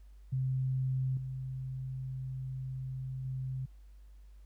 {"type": "tone with level steps", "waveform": "sine", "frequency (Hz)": 130.81, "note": "C3", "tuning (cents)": 0, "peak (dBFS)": [-29, -36, -34], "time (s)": [0.32, 3.66], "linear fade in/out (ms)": 10, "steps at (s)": [1.17, 3.25], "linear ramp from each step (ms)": 2, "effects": ["added 50 Hz sine -51 dBFS peak until 4.45 s", "pink hiss -74 dBFS RMS until 4.45 s"]}